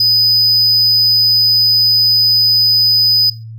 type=tone; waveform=triangle; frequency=4992 Hz; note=D#8; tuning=5 cents sharp; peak=-7 dBFS; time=0-3.3 s; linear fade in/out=5 ms; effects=noise-tail reverb RT60 0.3 s tail -20 dB re dry + added 112 Hz sine -27 dBFS peak until 3.58 s